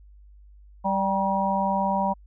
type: harmonic tone with a mistuned harmonic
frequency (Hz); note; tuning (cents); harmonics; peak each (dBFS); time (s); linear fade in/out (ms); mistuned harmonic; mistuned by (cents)
195.9; G3; -1; 1 / 3 / 4 / 5; -27 / -29 / -27 / -25; 0.84-2.14; 20; 5; -39
effects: added 50 Hz sine -47 dBFS peak until 2.26 s